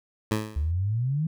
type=tone with exponential decay; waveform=15% pulse; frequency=108 Hz; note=A2; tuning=32 cents flat; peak=-15 dBFS; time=0.31-0.72 s; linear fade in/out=5 ms; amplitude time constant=87 ms
type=exponential sweep; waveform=sine; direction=up; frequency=70 to 164.81 Hz; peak=-23 dBFS; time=0.56-1.27 s; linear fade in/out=5 ms
effects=none